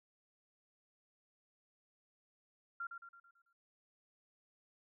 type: tone with echo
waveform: sine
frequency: 1384 Hz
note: F6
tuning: 16 cents flat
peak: -39 dBFS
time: 2.8-2.87 s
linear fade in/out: 5 ms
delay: 110 ms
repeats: 6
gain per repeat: -6 dB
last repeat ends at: 3.53 s
effects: none